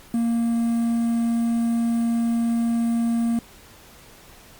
triangle tone with quantisation, 232.4 Hz, A#3, 5 cents flat, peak -17 dBFS, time 0.14-3.39 s, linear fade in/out 2 ms, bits 7, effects pink hiss -48 dBFS RMS until 4.59 s + Opus 48 kbps

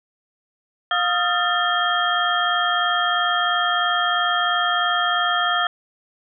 sine tone cluster, 709 / 1255 / 1378 / 1778 / 3227 Hz, F5 / D#6 / F6 / A6 / G7, +26 / +15 / -24 / +18 / +50 cents, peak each -24 dBFS, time 0.91-5.67 s, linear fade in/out 2 ms, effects none

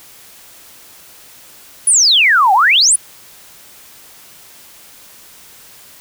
sine exponential two-way sweep, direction down then up, 10470 to 740 to 10470 Hz, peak -7 dBFS, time 1.87-2.96 s, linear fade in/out 5 ms, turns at 2.53 s, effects white hiss -41 dBFS RMS until 6 s

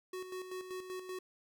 square tone with tremolo, 370 Hz, F#4, in tune, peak -40 dBFS, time 0.13-1.19 s, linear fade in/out 5 ms, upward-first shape square, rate 5.2 Hz, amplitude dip 55%, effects none

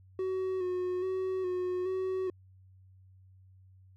triangle tone with vibrato, 369.5 Hz, F#4, 2 cents flat, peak -28 dBFS, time 0.19-2.3 s, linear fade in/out 2 ms, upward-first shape square, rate 1.2 Hz, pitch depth 29 cents each way, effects added 94 Hz sine -55 dBFS peak until 3.96 s

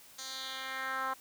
10% pulse tone with band-pass filter sweep, 263.9 Hz, C4, 15 cents sharp, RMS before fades -38 dBFS, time 0.18-1.14 s, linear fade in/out 10 ms, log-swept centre 5800 to 1100 Hz, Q 2.1, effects white hiss -56 dBFS RMS until 1.2 s

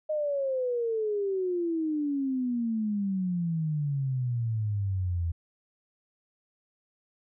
sine exponential sweep, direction down, 622.3 to 82.41 Hz, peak -26 dBFS, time 0.09-5.32 s, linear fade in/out 10 ms, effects none

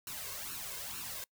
white noise with flanger, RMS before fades -42 dBFS, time 0.07-1.24 s, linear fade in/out 2 ms, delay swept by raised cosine 0.72 to 1.92 ms, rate 2.2 Hz, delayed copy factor +0.7, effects noise-tail reverb RT60 0.1 s tail -25 dB re dry

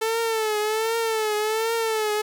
sawtooth tone with vibrato, 440 Hz, A4, in tune, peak -18 dBFS, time 0.01-2.22 s, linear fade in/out 10 ms, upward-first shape triangle, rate 1.3 Hz, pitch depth 85 cents each way, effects 10-bit

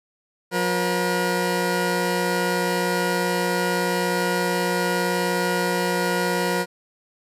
15% pulse tone pair together, 179.46 / 479.1 Hz, F3 / A#4, +47 / +47 cents, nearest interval octave + perfect fourth, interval 1700 cents, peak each -17 dBFS, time 0.51-6.66 s, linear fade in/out 50 ms, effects resampled to 32000 Hz

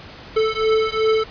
square beating tone pair, 437.7 / 440.4 Hz, A4 / A4, -9 / +2 cents, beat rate 2.7 Hz, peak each -20 dBFS, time 0.36-1.24 s, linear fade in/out 10 ms, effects pink hiss -39 dBFS RMS until 1.3 s + resampled to 11025 Hz

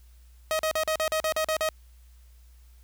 sawtooth tone bursts, 630 Hz, D#5, 21 cents sharp, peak -20 dBFS, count 10, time 0.51-1.689 s, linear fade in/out 0 ms, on 81 ms, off 41 ms, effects added 60 Hz sine -50 dBFS peak until 2.83 s + white hiss -65 dBFS RMS until 2.83 s

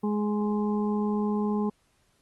harmonic tone, 209 Hz, G#3, 11 cents sharp, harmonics 1 / 2 / 4 / 5, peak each -25 / -31 / -37 / -39 dBFS, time 0.03-1.7 s, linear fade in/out 10 ms, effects pink hiss -68 dBFS RMS until 2.21 s + Opus 24 kbps

